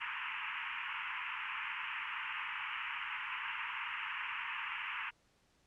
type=band-pass noise; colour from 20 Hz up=white; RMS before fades=-41 dBFS; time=0-5.11 s; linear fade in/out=20 ms; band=890 to 2900 Hz; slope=96 dB/octave; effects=pink hiss -72 dBFS RMS until 5.66 s + low-pass 8000 Hz 12 dB/octave